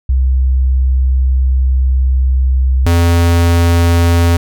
sine / square tone pair in turn, 64.8 / 85.23 Hz, C2 / F2, -16 / -42 cents, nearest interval perfect fourth, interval 474 cents, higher second, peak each -8 dBFS, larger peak neither, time 0.09-2.86 / 2.86-4.37 s, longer first, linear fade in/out 5 ms, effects none

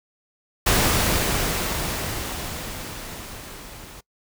pink noise with level ramp, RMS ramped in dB -18 to -42 dBFS, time 0.66-4.01 s, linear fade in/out 10 ms, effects noise-tail reverb RT60 0.1 s tail -23 dB re dry

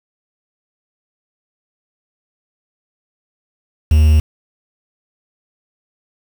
triangle tone with quantisation, 76.8 Hz, D#2, 22 cents flat, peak -5 dBFS, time 3.91-4.2 s, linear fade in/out 5 ms, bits 5, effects none

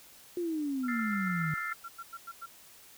sine exponential sweep, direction down, 358.6 to 151.9 Hz, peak -30 dBFS, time 0.37-1.54 s, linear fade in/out 2 ms
sine tone bursts, 1365 Hz, F6, 40 cents flat, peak -39 dBFS, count 12, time 0.83-2.462 s, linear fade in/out 10 ms, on 48 ms, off 96 ms
sine chord, F major seventh, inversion third, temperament equal with one note detuned, 1318.5 / 1396.9 / 1770.2 / 2093 Hz, E6 / F6 / A6 / C7, 0 / 0 / +10 / 0 cents, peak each -39 / -38 / -39 / -38 dBFS, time 0.88-1.73 s, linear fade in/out 5 ms
effects white hiss -55 dBFS RMS until 2.97 s

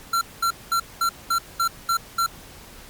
square tone bursts, 1362 Hz, F6, 44 cents flat, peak -19 dBFS, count 8, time 0.13-2.264 s, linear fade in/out 5 ms, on 83 ms, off 210 ms, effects pink hiss -44 dBFS RMS until 2.89 s + MP3 96 kbps

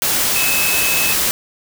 sine tone in noise, 2589 Hz, E7, 32 cents flat, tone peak -19 dBFS, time 0.36-1.13 s, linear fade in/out 0 ms, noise white, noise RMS -17 dBFS, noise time 0.02-1.31 s, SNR -5 dB, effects none

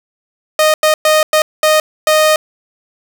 sawtooth tone bursts at uneven times, 619 Hz, D#5, 9 cents flat, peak -4 dBFS, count 6, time 0.59-0.74 / 0.83-0.94 / 1.05-1.23 / 1.33-1.42 / 1.63-1.8 / 2.07-2.36 s, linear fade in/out 2 ms, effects none

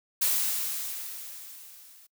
blue noise with level ramp, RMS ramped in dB -24 to -54 dBFS, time 0.21-2.07 s, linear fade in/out 10 ms, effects noise-tail reverb RT60 0.1 s tail -24 dB re dry

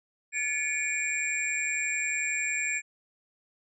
sine tone cluster, 1729 / 2237 / 2388 / 7410 Hz, A6 / C#7 / D7 / A#8, -31 / +15 / +28 / -11 cents, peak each -35 / -33 / -31 / -33 dBFS, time 0.32-2.82 s, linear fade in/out 50 ms, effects none

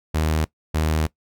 sawtooth tone pair in turn, 78.4 / 78.4 Hz, D#2 / D#2, +14 / +14 cents, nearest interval unison, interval 0 cents, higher neither, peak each -15 dBFS, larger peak neither, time 0.14-0.45 / 0.74-1.07 s, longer second, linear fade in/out 10 ms, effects noise-tail reverb RT60 0.1 s tail -20 dB re dry

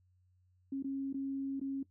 sine tone with dropouts, 272.3 Hz, C#4, 31 cents flat, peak -34 dBFS, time 0.72-1.83 s, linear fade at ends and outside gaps 5 ms, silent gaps 0.826-0.843 / 1.129-1.142 / 1.598-1.613 s, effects noise-tail reverb RT60 0.1 s tail -17 dB re dry + added 91 Hz sine -67 dBFS peak until 1.9 s

